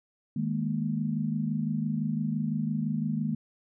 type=chord; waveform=sine; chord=D# suspended fourth; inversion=none; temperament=just; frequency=155.56 / 207.4 / 233.3 Hz; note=D#3 / G#3 / A#3; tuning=0 / -2 / +2 cents; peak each=-31 dBFS; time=0.36-3.35 s; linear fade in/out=5 ms; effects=none